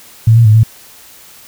sine tone with pitch steps, 112.4 / 116.4 / 107.4 / 111.6 Hz, A2 / A#2 / A2 / A2, +37 / -2 / -41 / +25 cents, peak -3 dBFS, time 0.27-0.634 s, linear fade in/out 5 ms, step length 91 ms, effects white hiss -39 dBFS RMS until 1.47 s

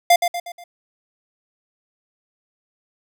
square tone with echo, 698.5 Hz, F5, in tune, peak -10 dBFS, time 0.1-0.16 s, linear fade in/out 5 ms, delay 120 ms, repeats 4, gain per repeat -7 dB, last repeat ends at 0.64 s, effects none

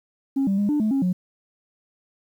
sine tone with pitch steps, 272.3 / 196 / 203.9 / 296.2 / 215.7 / 272.5 / 181.6 Hz, C#4 / G3 / G#3 / D4 / A3 / C#4 / F#3, -31 / 0 / -32 / +15 / -34 / -29 / -32 cents, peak -17 dBFS, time 0.36-1.13 s, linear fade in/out 10 ms, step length 110 ms, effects tanh soft clip ceiling -16 dBFS + 9-bit

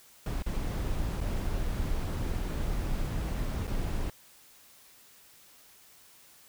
brown noise with dropouts, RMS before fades -31 dBFS, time 0.26-4.1 s, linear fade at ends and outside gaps 2 ms, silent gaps 0.424-0.462 / 1.205-1.213 / 3.67-3.676 s, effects white hiss -57 dBFS RMS until 6.48 s

